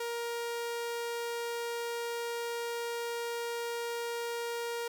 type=tone; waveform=sawtooth; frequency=470.1 Hz; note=A#4; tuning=15 cents sharp; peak=-30 dBFS; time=0-4.88 s; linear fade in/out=5 ms; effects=none